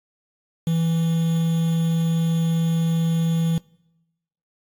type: tone with quantisation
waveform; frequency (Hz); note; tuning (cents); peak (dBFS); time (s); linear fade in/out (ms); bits
triangle; 164.81; E3; 0; -16; 0.67-3.58; 2; 6
effects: noise-tail reverb RT60 1.0 s tail -25 dB re dry + AAC 64 kbps